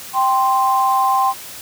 sine tone pair together, 784 / 1046.5 Hz, G5 / C6, 0 / 0 cents, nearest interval perfect fourth, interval 500 cents, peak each -16 / -15 dBFS, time 0.13-1.34 s, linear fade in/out 50 ms, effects white hiss -34 dBFS RMS until 1.61 s + high-pass 60 Hz 12 dB/octave

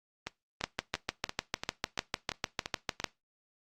two click trains, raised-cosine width 0.2 ms, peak -11 / -17 dBFS, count 17 / 9, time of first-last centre 0.64-3.042 / 0.27-3 s, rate 6.66 / 2.93 Hz, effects noise-tail reverb RT60 0.2 s tail -19 dB re dry + Opus 32 kbps

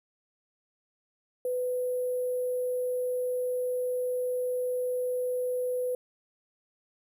sine tone with sample-and-hold, 500 Hz, B4, 21 cents sharp, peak -27 dBFS, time 1.45-5.95 s, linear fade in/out 2 ms, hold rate 11025 Hz, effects none

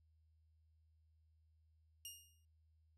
15% pulse tone with exponential decay, 2836 Hz, F7, 26 cents sharp, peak -39 dBFS, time 2.05-2.45 s, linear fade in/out 1 ms, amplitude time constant 85 ms, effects added 79 Hz sine -70 dBFS peak until 2.97 s

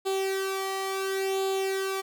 sawtooth tone with flanger, 385.7 Hz, G4, 28 cents flat, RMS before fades -29 dBFS, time 0.05-2.02 s, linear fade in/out 20 ms, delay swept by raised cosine 0.26 to 0.99 ms, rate 0.71 Hz, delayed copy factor +0.65, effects 10-bit

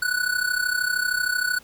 square tone with amplitude modulation, 1480 Hz, F#6, in tune, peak -19 dBFS, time 0.02-1.59 s, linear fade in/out 5 ms, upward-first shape sine, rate 33 Hz, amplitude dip 75%, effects pink hiss -51 dBFS RMS until 1.63 s

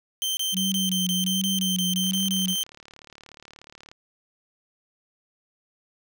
sawtooth tone bursts, 3119 Hz, G7, 9 cents flat, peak -21 dBFS, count 14, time 0.22-2.632 s, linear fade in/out 0 ms, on 150 ms, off 24 ms
sine tone with vibrato, 186.1 Hz, F#3, 10 cents sharp, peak -25 dBFS, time 0.52-2.56 s, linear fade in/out 50 ms, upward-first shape triangle, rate 1.3 Hz, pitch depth 55 cents each way
click train, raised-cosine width 0.2 ms, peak -28 dBFS, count 70, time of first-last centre 2.04-3.915 s, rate 36.8 Hz
effects none

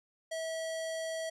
square tone with low-pass filter, 648 Hz, E5, 30 cents flat, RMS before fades -37 dBFS, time 0.31-1.3 s, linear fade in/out 10 ms, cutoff 9000 Hz, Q 1.4, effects none

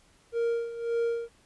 triangle tone with tremolo, 466.2 Hz, A#4, in tune, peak -22 dBFS, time 0.32-1.29 s, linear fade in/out 50 ms, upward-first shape sine, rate 1.8 Hz, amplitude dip 75%, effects pink hiss -62 dBFS RMS until 1.45 s + resampled to 24000 Hz

